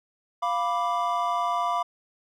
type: chord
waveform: triangle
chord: B diminished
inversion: second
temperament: equal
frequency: 698.5 / 987.8 / 1174.7 Hz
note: F5 / B5 / D6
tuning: 0 / 0 / 0 cents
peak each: -26 dBFS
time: 0.42-1.83 s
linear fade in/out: 10 ms
effects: none